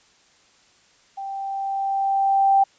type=tone with level ramp; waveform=sine; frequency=784 Hz; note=G5; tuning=in tune; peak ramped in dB=-29 to -12 dBFS; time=1.17-2.64 s; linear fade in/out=10 ms; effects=white hiss -57 dBFS RMS until 2.78 s + resampled to 16000 Hz